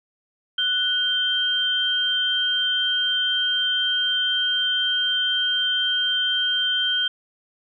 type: tone pair together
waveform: sine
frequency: 1480 / 3151 Hz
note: F#6 / G7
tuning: 0 / +8 cents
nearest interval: octave + minor second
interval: 1308 cents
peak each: -26 / -20 dBFS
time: 0.58-7.08 s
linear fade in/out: 5 ms
effects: none